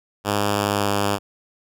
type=tone with pitch glide; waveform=5% pulse; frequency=102.5 to 101.32 Hz; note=G#2 to G#2; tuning=-22 to -42 cents; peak=-8 dBFS; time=0.24-1.19 s; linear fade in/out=50 ms; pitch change=-20 cents; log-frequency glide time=0.52-0.91 s; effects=none